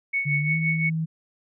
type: tone with tremolo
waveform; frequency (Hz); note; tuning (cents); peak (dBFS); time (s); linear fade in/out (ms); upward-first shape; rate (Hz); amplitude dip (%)
sine; 2217; C#7; 0; -20; 0.13-0.9; 10; triangle; 5.8; 75
type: tone with pitch glide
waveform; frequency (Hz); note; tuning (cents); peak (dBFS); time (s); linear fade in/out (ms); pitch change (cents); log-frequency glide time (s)
sine; 146.6 to 160.79; D3 to E3; -3 to -43; -23; 0.25-1.06; 20; +160; 0.39-0.56
effects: none